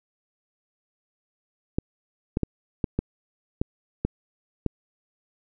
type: clicks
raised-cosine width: 3 ms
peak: -10 dBFS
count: 8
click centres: 1.785 / 2.371 / 2.433 / 2.842 / 2.99 / 3.615 / 4.05 / 4.663 s
effects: none